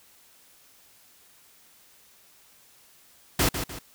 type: noise with echo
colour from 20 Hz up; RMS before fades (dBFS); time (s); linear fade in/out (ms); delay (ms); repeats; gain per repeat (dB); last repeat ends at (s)
pink; -22; 3.39-3.49; 5; 150; 2; -8; 3.79
effects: white hiss -57 dBFS RMS until 3.94 s